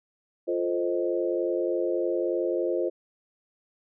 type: chord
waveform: sine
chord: F dominant seventh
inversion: none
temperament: equal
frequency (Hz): 349.2 / 440 / 523.3 / 622.3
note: F4 / A4 / C5 / Eb5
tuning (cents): 0 / 0 / 0 / 0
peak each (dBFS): -27 / -32 / -29 / -33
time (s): 0.47-2.9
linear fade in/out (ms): 20
effects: none